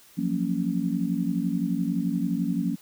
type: chord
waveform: sine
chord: Gb major seventh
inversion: third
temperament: just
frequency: 173.43 / 185 / 231.2 / 277.5 Hz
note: F3 / Gb3 / Bb3 / Db4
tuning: -12 / 0 / -14 / +2 cents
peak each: -29 dBFS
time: 0.17-2.76 s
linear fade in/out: 20 ms
effects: white hiss -54 dBFS RMS until 2.81 s